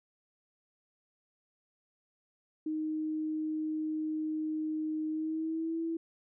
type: tone with pitch glide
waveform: sine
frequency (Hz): 311.1 to 329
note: D#4 to E4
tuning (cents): 0 to -3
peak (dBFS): -31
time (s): 2.66-5.97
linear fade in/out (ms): 5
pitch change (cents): +97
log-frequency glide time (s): 5.09-5.8
effects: none